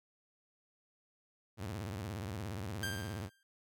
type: tone with vibrato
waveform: sawtooth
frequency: 100.2 Hz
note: G2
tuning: 38 cents sharp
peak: -35 dBFS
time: 1.57-3.3 s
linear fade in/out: 50 ms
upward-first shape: sine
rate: 17 Hz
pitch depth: 260 cents each way
type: tone with exponential decay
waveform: sawtooth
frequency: 1586 Hz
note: G6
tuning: 20 cents sharp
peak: -31 dBFS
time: 2.83-3.43 s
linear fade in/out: 1 ms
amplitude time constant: 130 ms
effects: none